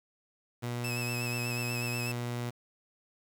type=tone; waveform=sawtooth; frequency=120.7 Hz; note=B2; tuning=39 cents flat; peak=-29 dBFS; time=0.62-2.51 s; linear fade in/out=20 ms
type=tone with vibrato; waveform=sawtooth; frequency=2594 Hz; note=E7; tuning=28 cents flat; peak=-32 dBFS; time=0.84-2.12 s; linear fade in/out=5 ms; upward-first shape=sine; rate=8.2 Hz; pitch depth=41 cents each way
effects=9-bit